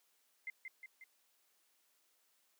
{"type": "tone with echo", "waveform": "sine", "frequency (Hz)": 2081, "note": "C7", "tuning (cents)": -10, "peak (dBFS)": -40, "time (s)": [0.47, 0.5], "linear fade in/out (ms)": 2, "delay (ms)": 180, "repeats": 3, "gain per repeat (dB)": -4, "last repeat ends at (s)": 1.04, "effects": ["white hiss -75 dBFS RMS until 2.59 s", "high-pass 300 Hz 12 dB/octave"]}